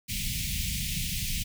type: band-stop noise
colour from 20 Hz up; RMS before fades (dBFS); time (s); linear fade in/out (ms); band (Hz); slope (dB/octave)
pink; -31; 0.08-1.44; 20; 210 to 2200; 48
effects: none